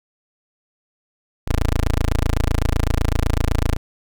15% pulse tone, 27.9 Hz, A0, 25 cents sharp, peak -10 dBFS, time 1.47-3.77 s, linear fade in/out 10 ms, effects none

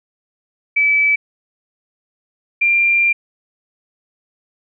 sine tone pair in turn, 2302 / 2382 Hz, D7 / D7, -35 / +24 cents, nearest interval minor second, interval 59 cents, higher second, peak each -11 dBFS, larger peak neither, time 0.76-1.16 / 2.61-3.13 s, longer second, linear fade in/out 10 ms, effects none

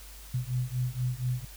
sine beating tone pair, 123.47 / 127.67 Hz, B2 / C3, 0 / -42 cents, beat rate 4.2 Hz, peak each -31 dBFS, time 0.34-1.45 s, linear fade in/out 5 ms, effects added 50 Hz sine -46 dBFS peak until 1.56 s + white hiss -50 dBFS RMS until 1.56 s

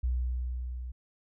sine tone with level ramp, 61.9 Hz, B1, 5 cents sharp, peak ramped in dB -25 to -36 dBFS, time 0.03-0.92 s, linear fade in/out 10 ms, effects none

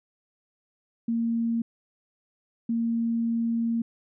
sine tone pair in turn, 230.8 / 230.8 Hz, A#3 / A#3, -17 / -17 cents, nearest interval unison, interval 0 cents, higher neither, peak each -23 dBFS, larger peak neither, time 1.08-1.62 / 2.69-3.82 s, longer second, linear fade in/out 5 ms, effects none

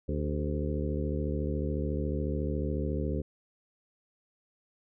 harmonic tone with a mistuned harmonic, 74 Hz, D2, 14 cents sharp, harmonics 1 / 2 / 3 / 4 / 5 / 6 / 7, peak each -32 / -35 / -37 / -38 / -39 / -40 / -40 dBFS, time 0.08-3.22 s, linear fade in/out 10 ms, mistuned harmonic 5, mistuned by +63 cents, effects none

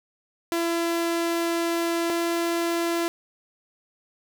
sawtooth tone pair in turn, 337.2 / 338.5 Hz, E4 / E4, +39 / +46 cents, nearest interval unison, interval 7 cents, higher second, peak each -19 dBFS, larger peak neither, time 0.52-2.1 / 2.1-3.08 s, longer first, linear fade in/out 0 ms, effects none

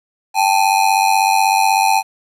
square ring-modulated tone, 830.6 Hz, G#5, in tune, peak -9 dBFS, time 0.34-2.03 s, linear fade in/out 50 ms, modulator 48.1 Hz, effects resampled to 32000 Hz + 8-bit

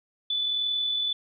sine tone with amplitude modulation, 3483 Hz, A7, 18 cents flat, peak -23 dBFS, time 0.3-1.13 s, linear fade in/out 5 ms, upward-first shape sine, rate 41.6 Hz, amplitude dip 30%, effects none

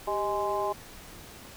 harmonic tone with a mistuned harmonic, 207.7 Hz, G#3, in tune, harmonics 2 / 3 / 4 / 5, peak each -32 / -32 / -32 / -32 dBFS, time 0.07-0.73 s, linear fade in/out 10 ms, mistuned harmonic 2, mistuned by -89 cents, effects pink hiss -47 dBFS RMS until 1.56 s

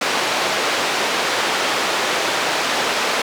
pink band-pass noise, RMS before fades -20 dBFS, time 0.01-3.22 s, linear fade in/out 5 ms, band 470 to 5000 Hz, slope 12 dB/octave, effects none

